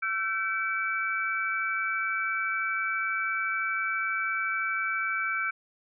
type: tone cluster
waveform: sine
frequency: 1344 / 1541 / 2297 Hz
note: E6 / G6 / D7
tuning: +33 / -30 / -39 cents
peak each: -31 dBFS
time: 0.02-5.51 s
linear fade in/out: 10 ms
effects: none